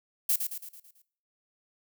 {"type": "noise with echo", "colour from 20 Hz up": "violet", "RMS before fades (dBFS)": -25, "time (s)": [0.29, 0.36], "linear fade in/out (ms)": 5, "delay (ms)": 110, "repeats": 6, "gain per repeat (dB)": -6, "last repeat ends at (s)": 1.02, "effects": ["noise-tail reverb RT60 0.5 s tail -18 dB re dry"]}